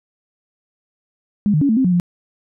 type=tone with pitch steps; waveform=sine; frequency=205.9 / 151.8 / 281.3 / 220.9 / 263.1 / 180.5 / 175.4 Hz; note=G#3 / D#3 / C#4 / A3 / C4 / F#3 / F3; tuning=-15 / -42 / +26 / +7 / +10 / -43 / +8 cents; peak=-12 dBFS; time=1.46-1.999 s; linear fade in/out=0 ms; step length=77 ms; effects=none